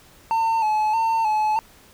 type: tone with vibrato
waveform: triangle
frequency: 880 Hz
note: A5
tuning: in tune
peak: -16 dBFS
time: 0.31-1.59 s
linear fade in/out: 0 ms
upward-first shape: square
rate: 1.6 Hz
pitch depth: 45 cents each way
effects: pink hiss -51 dBFS RMS until 1.93 s

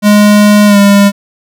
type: tone with pitch glide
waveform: square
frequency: 207.7 to 201.1 Hz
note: G#3 to G3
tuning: 0 to +44 cents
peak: -3 dBFS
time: 0.02-1.12 s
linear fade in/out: 50 ms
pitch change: -56 cents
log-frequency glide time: 0.66-0.78 s
effects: none

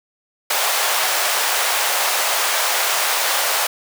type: high-pass noise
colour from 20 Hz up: pink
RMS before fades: -19 dBFS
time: 0.5-3.67 s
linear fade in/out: 5 ms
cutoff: 610 Hz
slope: 24 dB/octave
effects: none

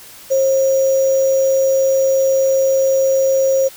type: tone with sample-and-hold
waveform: sine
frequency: 536 Hz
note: C5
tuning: 42 cents sharp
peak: -11 dBFS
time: 0.3-3.69 s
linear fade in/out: 20 ms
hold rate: 6300 Hz
effects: white hiss -39 dBFS RMS until 3.76 s

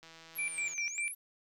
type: click train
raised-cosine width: 0.2 ms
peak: -36 dBFS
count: 116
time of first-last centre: 0.03-0.736 s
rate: 163 Hz
type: exponential two-way sweep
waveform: sine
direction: down then up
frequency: 11780 to 5450 to 11780 Hz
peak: -39 dBFS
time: 0.35-1.15 s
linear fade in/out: 20 ms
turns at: 0.85 s
type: tone with tremolo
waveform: sine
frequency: 2349 Hz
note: D7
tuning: in tune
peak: -32 dBFS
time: 0.38-1.12 s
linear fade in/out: 10 ms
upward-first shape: square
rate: 5 Hz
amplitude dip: 80%
effects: 11-bit

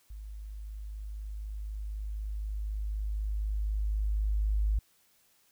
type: tone with level ramp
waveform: sine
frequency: 52 Hz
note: G#1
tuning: 3 cents sharp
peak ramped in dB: -40 to -24 dBFS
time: 0.1-4.79 s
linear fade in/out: 5 ms
effects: white hiss -67 dBFS RMS until 5.51 s

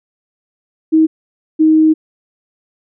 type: tone pair in turn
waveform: sine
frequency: 317.3 / 314.2 Hz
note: D#4 / D#4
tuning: +34 / +17 cents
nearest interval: unison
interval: 17 cents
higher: first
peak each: -6 dBFS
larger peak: neither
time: 0.92-1.07 / 1.59-1.94 s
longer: second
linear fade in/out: 20 ms
effects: none

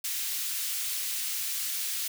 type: high-pass noise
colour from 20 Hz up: white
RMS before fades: -32 dBFS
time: 0.04-2.08 s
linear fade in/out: 5 ms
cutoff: 2300 Hz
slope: 12 dB/octave
effects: none

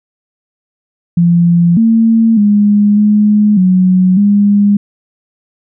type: tone with pitch steps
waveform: sine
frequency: 171.8 / 226 / 206.3 / 209.6 / 184.4 / 203.6 Hz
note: F3 / A3 / G#3 / G#3 / F#3 / G#3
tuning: -28 / +47 / -11 / +16 / -6 / -34 cents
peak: -5 dBFS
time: 1.17-4.77 s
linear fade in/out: 5 ms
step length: 600 ms
effects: none

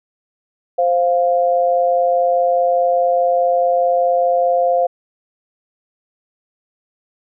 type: tone pair together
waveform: sine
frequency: 523.3 / 698.5 Hz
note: C5 / F5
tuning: 0 / 0 cents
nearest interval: perfect fourth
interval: 500 cents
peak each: -15 dBFS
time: 0.78-4.87 s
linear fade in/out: 10 ms
effects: none

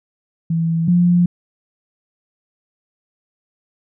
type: tone pair in turn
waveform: sine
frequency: 164.81 / 175.52 Hz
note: E3 / F3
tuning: 0 / +9 cents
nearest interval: minor second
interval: 109 cents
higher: second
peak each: -15 / -10 dBFS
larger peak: second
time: 0.5-0.88 / 0.88-1.26 s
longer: neither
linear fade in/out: 5 ms
effects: none

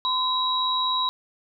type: tone pair together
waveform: sine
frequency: 1023 / 3868 Hz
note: C6 / B7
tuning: -39 / -37 cents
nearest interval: octave + major seventh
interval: 2302 cents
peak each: -24 dBFS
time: 0.05-1.09 s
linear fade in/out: 0 ms
effects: none

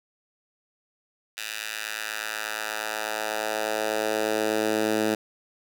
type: tone with high-pass filter sweep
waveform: 10% pulse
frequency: 108.3 Hz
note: A2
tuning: 27 cents flat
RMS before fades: -28 dBFS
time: 1.37-5.15 s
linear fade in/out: 5 ms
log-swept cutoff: 2400 to 260 Hz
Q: 1.2
effects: none

